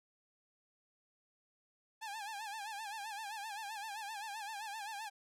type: tone with vibrato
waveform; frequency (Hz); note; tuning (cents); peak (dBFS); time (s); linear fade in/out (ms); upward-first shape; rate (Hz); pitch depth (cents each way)
sawtooth; 845; G#5; +30; -38; 2.01-5.1; 20; sine; 7.7; 110
effects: low-pass 12000 Hz 12 dB/octave